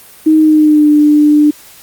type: tone with pitch glide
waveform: sine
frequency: 312.9 to 297.9 Hz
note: D#4 to D4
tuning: +10 to +25 cents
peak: -4 dBFS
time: 0.26-1.51 s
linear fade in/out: 10 ms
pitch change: -85 cents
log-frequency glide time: 0.38-0.88 s
effects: white hiss -38 dBFS RMS until 1.82 s + Opus 32 kbps